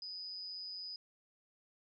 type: tone with amplitude modulation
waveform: sine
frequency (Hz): 4978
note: D#8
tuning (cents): 0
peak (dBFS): -40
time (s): 0.02-0.96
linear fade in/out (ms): 2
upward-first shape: sine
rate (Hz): 183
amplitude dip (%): 50
effects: none